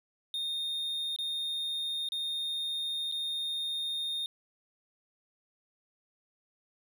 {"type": "tone with dropouts", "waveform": "triangle", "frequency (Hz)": 3673, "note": "A#7", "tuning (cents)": -26, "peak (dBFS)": -30, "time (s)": [0.34, 4.26], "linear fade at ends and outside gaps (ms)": 1, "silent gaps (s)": [[1.162, 1.187], [2.088, 2.12], [3.115, 3.122]], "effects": []}